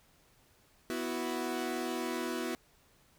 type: chord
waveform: sawtooth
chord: B suspended fourth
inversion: none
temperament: equal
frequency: 246.9 / 329.6 / 370 Hz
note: B3 / E4 / F#4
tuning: 0 / 0 / 0 cents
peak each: -34 dBFS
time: 0.9-2.55 s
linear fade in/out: 0 ms
effects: pink hiss -66 dBFS RMS until 3.18 s